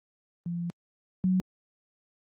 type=tone pair in turn; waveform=sine; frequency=172.1 / 185.35 Hz; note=F3 / F#3; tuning=-25 / +3 cents; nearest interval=minor second; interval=128 cents; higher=second; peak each=-29 / -21 dBFS; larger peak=second; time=0.46-0.7 / 1.24-1.4 s; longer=first; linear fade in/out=0 ms; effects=high-pass 100 Hz 12 dB/octave + Opus 32 kbps